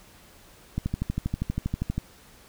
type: click train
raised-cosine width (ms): 5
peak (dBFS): -14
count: 16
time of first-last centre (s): 0.78-1.98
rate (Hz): 12.5
effects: pink hiss -53 dBFS RMS until 2.48 s